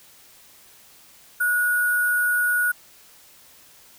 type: tone with sample-and-hold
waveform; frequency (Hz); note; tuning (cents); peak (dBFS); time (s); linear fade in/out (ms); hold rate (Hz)
sine; 1459; F#6; -25; -18; 1.4-2.72; 10; 11025
effects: white hiss -51 dBFS RMS until 3.98 s